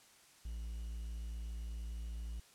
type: tone with quantisation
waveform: triangle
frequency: 56.7 Hz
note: A#1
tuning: 47 cents flat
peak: -38 dBFS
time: 0.45-2.4 s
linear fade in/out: 5 ms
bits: 11
effects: white hiss -63 dBFS RMS until 2.54 s + low-pass 10000 Hz 12 dB/octave